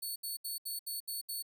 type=tone bursts; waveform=5% pulse; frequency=4435 Hz; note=C#8; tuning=in tune; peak=-30 dBFS; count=7; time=0.02-1.426 s; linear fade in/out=10 ms; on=140 ms; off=71 ms; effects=none